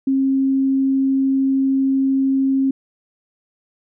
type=tone; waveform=sine; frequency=268.7 Hz; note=C4; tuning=46 cents sharp; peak=-14 dBFS; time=0.07-2.71 s; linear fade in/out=5 ms; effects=none